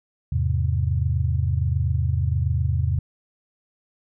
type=chord; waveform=sine; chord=E augmented; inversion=none; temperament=equal; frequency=82.41 / 103.83 / 130.81 Hz; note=E2 / G#2 / B#2; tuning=0 / 0 / 0 cents; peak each=-22 / -25 / -24 dBFS; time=0.32-2.99 s; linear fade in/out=5 ms; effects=none